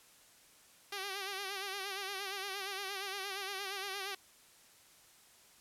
5% pulse tone with vibrato, 392 Hz, G4, in tune, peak -27 dBFS, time 0.92-4.15 s, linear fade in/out 5 ms, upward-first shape sine, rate 8.6 Hz, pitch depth 69 cents each way, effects white hiss -62 dBFS RMS until 5.6 s + low-pass 12000 Hz 12 dB/octave

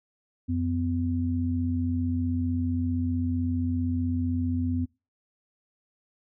sine tone pair together, 89.4 / 252.7 Hz, F2 / B3, +41 / +40 cents, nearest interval octave + tritone, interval 1799 cents, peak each -27 dBFS, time 0.48-4.86 s, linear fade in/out 20 ms, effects noise-tail reverb RT60 0.3 s tail -25 dB re dry

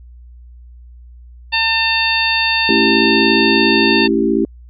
harmonic tone, 900 Hz, A5, 39 cents sharp, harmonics 1 / 2 / 3 / 4 / 5, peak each -21 / -20 / -16 / -21 / -21 dBFS, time 1.52-4.08 s, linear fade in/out 20 ms
sine chord, A dominant seventh, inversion none, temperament equal with one note detuned, 220 / 277.2 / 331.3 / 392 Hz, A3 / C#4 / E4 / G4, 0 / 0 / +9 / 0 cents, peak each -18 / -18 / -17 / -17 dBFS, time 2.69-4.45 s, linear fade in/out 2 ms
effects added 60 Hz sine -36 dBFS peak until 4.69 s

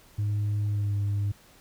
sine tone with pitch glide, 103.83 to 101.46 Hz, G#2 to G#2, 0 to -40 cents, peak -22 dBFS, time 0.18-1.32 s, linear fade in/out 10 ms, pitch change -40 cents, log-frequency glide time 0.67-0.94 s, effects tanh soft clip ceiling -23 dBFS + pink hiss -56 dBFS RMS until 1.6 s

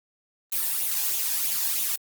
blue noise with flanger, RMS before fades -26 dBFS, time 0.52-1.96 s, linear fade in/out 5 ms, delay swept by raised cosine 0.29 to 1.2 ms, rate 3.1 Hz, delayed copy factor +0.55, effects Opus 32 kbps

